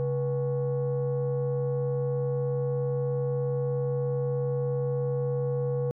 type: tone pair together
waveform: sine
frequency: 136.32 / 485.8 Hz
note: C#3 / B4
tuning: -29 / -29 cents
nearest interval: octave + minor seventh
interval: 2200 cents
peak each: -26 / -26 dBFS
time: 0-5.91 s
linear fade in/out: 0 ms
effects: tanh soft clip ceiling -22 dBFS